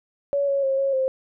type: tone with pitch steps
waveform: sine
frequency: 564 / 555 / 538 / 547 / 526 Hz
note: C#5 / C#5 / C5 / C#5 / C5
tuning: +30 / +2 / +48 / -23 / +9 cents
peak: -19 dBFS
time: 0.33-1.08 s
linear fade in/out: 0 ms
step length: 150 ms
effects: none